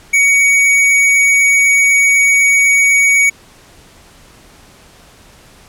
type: tone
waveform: square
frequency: 2246 Hz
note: C#7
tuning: 22 cents sharp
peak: -8 dBFS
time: 0.13-3.3 s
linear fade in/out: 10 ms
effects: pink hiss -43 dBFS RMS until 5.68 s + low-pass 11000 Hz 12 dB/octave